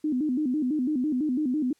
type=tone with vibrato; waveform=sine; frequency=277.2 Hz; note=C#4; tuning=in tune; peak=-23 dBFS; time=0.04-1.73 s; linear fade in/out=5 ms; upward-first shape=square; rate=6 Hz; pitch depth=170 cents each way; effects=white hiss -67 dBFS RMS until 1.79 s + low-pass 10000 Hz 12 dB/octave